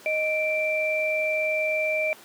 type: tone pair together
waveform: sine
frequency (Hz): 622.6 / 2349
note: D#5 / D7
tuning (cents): +1 / 0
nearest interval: octave + major seventh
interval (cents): 2299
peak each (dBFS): -25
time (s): 0.06-2.13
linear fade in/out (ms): 0
effects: pink hiss -48 dBFS RMS until 2.24 s + high-pass 300 Hz 12 dB/octave